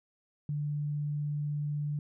sine tone, 147.3 Hz, D3, 6 cents sharp, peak -30 dBFS, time 0.49-1.99 s, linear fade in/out 2 ms, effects none

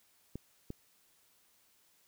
clicks, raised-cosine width 3 ms, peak -27 dBFS, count 2, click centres 0.356 / 0.704 s, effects white hiss -69 dBFS RMS until 2.07 s

